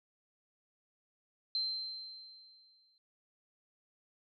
sine tone with exponential decay, 4117 Hz, C8, 29 cents flat, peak -30 dBFS, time 1.55-2.98 s, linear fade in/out 1 ms, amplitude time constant 310 ms, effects none

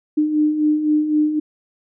sine beating tone pair, 300 / 303.9 Hz, D4 / D#4, +37 / -41 cents, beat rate 3.9 Hz, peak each -23 / -15 dBFS, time 0.17-1.4 s, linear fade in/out 10 ms, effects none

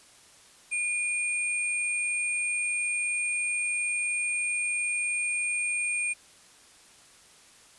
sine tone pair together, 2433 / 8670 Hz, D#7 / C#9, -39 / -39 cents, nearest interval octave + minor seventh, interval 2200 cents, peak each -27 / -33 dBFS, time 0.71-6.14 s, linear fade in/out 20 ms, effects white hiss -55 dBFS RMS until 7.78 s + resampled to 24000 Hz

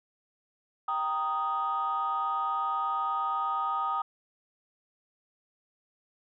sine chord, Eb major, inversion first, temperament equal, 784 / 932.3 / 1244.5 Hz, G5 / Bb5 / Eb6, 0 / 0 / 0 cents, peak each -33 / -33 / -28 dBFS, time 0.88-4.02 s, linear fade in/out 5 ms, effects tanh soft clip ceiling -21 dBFS

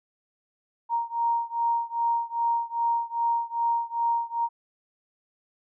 sine beating tone pair, 932.3 / 934.8 Hz, A#5 / A#5, 0 / +5 cents, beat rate 2.5 Hz, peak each -26 / -27 dBFS, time 0.89-4.49 s, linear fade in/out 50 ms, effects none

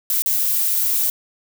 violet noise with dropouts, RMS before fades -19 dBFS, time 0.1-1.1 s, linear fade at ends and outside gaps 1 ms, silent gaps 0.221-0.26 s, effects none

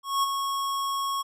square tone with ADSR envelope, 1100 Hz, C#6, 14 cents flat, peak -21 dBFS, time 0.03-1.23 s, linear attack 200 ms, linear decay 21 ms, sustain -6 dB, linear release 21 ms, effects resampled to 32000 Hz

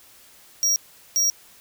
square tone bursts at uneven times, 5660 Hz, F8, 22 cents sharp, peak -18 dBFS, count 2, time 0.63-0.76 / 1.16-1.3 s, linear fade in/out 0 ms, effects white hiss -51 dBFS RMS until 1.6 s

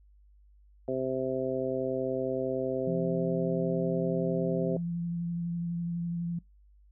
harmonic tone, 130.81 Hz, C3, in tune, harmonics 1 / 2 / 3 / 4 / 5, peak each -41 / -35 / -33 / -33 / -36 dBFS, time 0.88-4.77 s, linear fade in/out 2 ms
sine tone with vibrato, 170.9 Hz, F3, 37 cents flat, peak -30 dBFS, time 2.87-6.39 s, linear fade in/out 5 ms, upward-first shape sine, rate 12 Hz, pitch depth 17 cents each way
effects noise-tail reverb RT60 0.2 s tail -24 dB re dry + added 50 Hz sine -56 dBFS peak until 6.91 s

